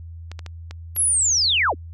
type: clicks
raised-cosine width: 0.2 ms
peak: -19 dBFS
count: 5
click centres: 0.316 / 0.392 / 0.463 / 0.71 / 0.964 s
type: linear sweep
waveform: sine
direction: down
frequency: 11650 to 155.56 Hz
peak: -16 dBFS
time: 0.95-1.75 s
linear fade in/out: 50 ms
effects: added 83 Hz sine -34 dBFS peak until 1.93 s